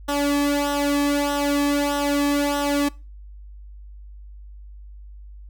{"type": "tone with flanger", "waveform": "sawtooth", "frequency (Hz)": 286.8, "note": "D4", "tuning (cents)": -41, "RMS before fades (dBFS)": -21, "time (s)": [0.08, 2.89], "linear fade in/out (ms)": 10, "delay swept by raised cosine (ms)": [0.43, 1.43], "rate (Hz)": 1.6, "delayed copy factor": -0.75, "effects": ["noise-tail reverb RT60 0.3 s tail -23 dB re dry", "added 50 Hz sine -38 dBFS peak until 5.49 s"]}